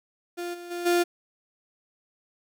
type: tone with level steps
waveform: 35% pulse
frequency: 349.2 Hz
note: F4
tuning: in tune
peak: -29 / -37 / -29 / -18 dBFS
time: 0.37-1.04 s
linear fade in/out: 20 ms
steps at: 0.53 / 0.7 / 0.85 s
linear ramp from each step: 20 ms
effects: none